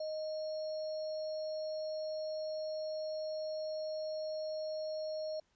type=tone with sample-and-hold; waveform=sine; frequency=622.3 Hz; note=D#5; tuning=in tune; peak=-36 dBFS; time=0-5.4 s; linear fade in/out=5 ms; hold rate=4900 Hz; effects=pink hiss -75 dBFS RMS until 5.55 s + resampled to 16000 Hz